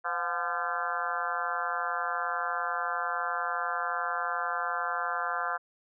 harmonic tone with a mistuned harmonic, 171.4 Hz, F3, 32 cents flat, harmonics 3 / 4 / 5 / 6 / 7 / 8 / 9 / 10, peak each -42 / -36 / -41 / -36 / -36 / -34 / -36 / -42 dBFS, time 0.04-5.58 s, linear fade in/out 20 ms, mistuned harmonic 4, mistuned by +66 cents, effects none

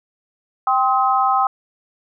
sine chord, C minor, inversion second, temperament equal with one note detuned, 784 / 1046.5 / 1273.6 Hz, G5 / C6 / Eb6, 0 / 0 / +40 cents, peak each -17 / -20 / -18 dBFS, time 0.67-1.47 s, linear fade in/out 2 ms, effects none

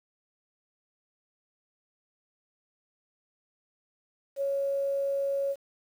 sine tone with quantisation, 554.4 Hz, C#5, in tune, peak -26 dBFS, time 4.36-5.56 s, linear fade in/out 50 ms, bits 9, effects none

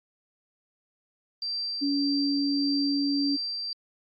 sine tone with tremolo, 4699 Hz, D8, in tune, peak -28 dBFS, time 1.42-3.73 s, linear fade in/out 2 ms, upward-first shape sine, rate 1.7 Hz, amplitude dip 25%
sine tone, 282.2 Hz, C#4, 31 cents sharp, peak -24 dBFS, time 1.81-3.37 s, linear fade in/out 20 ms
effects Opus 32 kbps

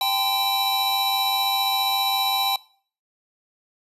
square tone cluster, 784 / 878 / 1026 / 3935 Hz, G5 / A5 / C6 / B7, 0 / -4 / -34 / -7 cents, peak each -25 / -33 / -31 / -24 dBFS, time 0.01-2.56 s, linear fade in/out 2 ms, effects noise-tail reverb RT60 0.5 s tail -22 dB re dry + resampled to 32000 Hz

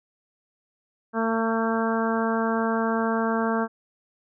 harmonic tone, 225.6 Hz, A3, 44 cents sharp, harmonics 1 / 2 / 3 / 4 / 5 / 6 / 7, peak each -25 / -28 / -30 / -31 / -32 / -33 / -33 dBFS, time 1.13-3.68 s, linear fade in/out 50 ms, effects none

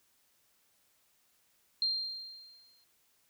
sine tone with exponential decay, 4186 Hz, C8, in tune, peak -26 dBFS, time 1.82-2.84 s, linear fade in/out 1 ms, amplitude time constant 220 ms, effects white hiss -71 dBFS RMS until 3.29 s

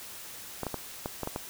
clicks, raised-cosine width 1 ms, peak -18 dBFS, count 7, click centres 0.633 / 0.667 / 0.743 / 1.059 / 1.233 / 1.274 / 1.361 s, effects white hiss -44 dBFS RMS until 1.49 s

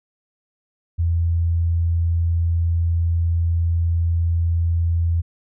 sine tone, 84.2 Hz, E2, 37 cents sharp, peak -16 dBFS, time 0.98-5.22 s, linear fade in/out 20 ms, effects none

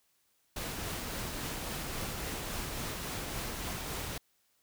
pink noise with tremolo, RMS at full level -37 dBFS, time 0.56-4.18 s, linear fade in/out 5 ms, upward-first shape triangle, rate 3.6 Hz, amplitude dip 25%, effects white hiss -73 dBFS RMS until 4.62 s

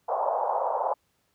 white band-pass noise, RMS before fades -27 dBFS, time 0.08-0.94 s, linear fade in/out 10 ms, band 520 to 980 Hz, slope 48 dB/octave, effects pink hiss -71 dBFS RMS until 1.34 s + high-pass 60 Hz 12 dB/octave

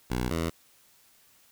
10% pulse tone pair in turn, 61.74 / 82.41 Hz, B1 / E2, 0 / 0 cents, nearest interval perfect fourth, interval 500 cents, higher second, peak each -19 dBFS, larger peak neither, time 0.1-0.3 / 0.3-0.5 s, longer neither, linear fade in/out 10 ms, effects white hiss -61 dBFS RMS until 1.51 s

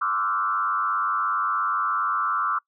sine tone with frequency modulation, 1244.5 Hz, D#6, in tune, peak -21 dBFS, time 0.01-2.59 s, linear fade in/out 10 ms, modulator 97.1 Hz, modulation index 1.7, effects noise-tail reverb RT60 0.1 s tail -25 dB re dry

